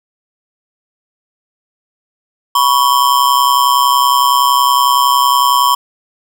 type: ring-modulated tone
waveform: square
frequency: 1046.5 Hz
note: C6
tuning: in tune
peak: -6 dBFS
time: 2.55-5.75 s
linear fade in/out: 5 ms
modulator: 65.4 Hz
effects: none